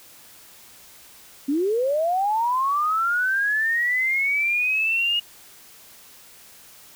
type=linear sweep; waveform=sine; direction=up; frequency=264.3 to 2876 Hz; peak=-19 dBFS; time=1.48-5.2 s; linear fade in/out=10 ms; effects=white hiss -48 dBFS RMS until 6.95 s